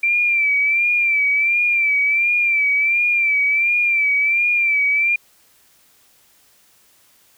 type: tone with vibrato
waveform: sine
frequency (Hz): 2346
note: D7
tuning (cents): -2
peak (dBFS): -14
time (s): 0.03-5.16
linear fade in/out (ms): 5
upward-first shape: sine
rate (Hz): 1.4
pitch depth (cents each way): 61
effects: white hiss -55 dBFS RMS until 7.37 s